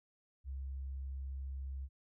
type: tone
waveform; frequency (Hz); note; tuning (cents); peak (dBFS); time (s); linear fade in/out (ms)
sine; 67.2; C2; +47; -39; 0.44-1.89; 50
effects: none